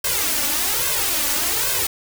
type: noise with flanger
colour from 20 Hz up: white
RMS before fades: -21 dBFS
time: 0.04-1.87 s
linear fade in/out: 5 ms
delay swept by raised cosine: 1.9 to 3.5 ms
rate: 1.2 Hz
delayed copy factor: +1
effects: none